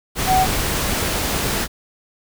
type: tone in noise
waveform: sine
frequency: 751 Hz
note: F#5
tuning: 26 cents sharp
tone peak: -13 dBFS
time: 0.26-0.47 s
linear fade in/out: 50 ms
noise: pink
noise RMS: -21 dBFS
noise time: 0.15-1.68 s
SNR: +5 dB
effects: none